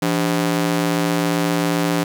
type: ring-modulated tone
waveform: sawtooth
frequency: 230.1 Hz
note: A#3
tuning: 22 cents flat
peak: -10 dBFS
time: 0.02-2.04 s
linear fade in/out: 5 ms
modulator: 61.3 Hz
effects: none